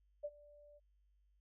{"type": "tone with ADSR envelope", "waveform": "sine", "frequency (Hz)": 587.3, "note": "D5", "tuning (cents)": 0, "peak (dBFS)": -37, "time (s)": [0.23, 0.8], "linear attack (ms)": 19, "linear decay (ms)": 46, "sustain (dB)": -22, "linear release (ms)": 31, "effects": ["added 50 Hz sine -70 dBFS peak until 1.4 s"]}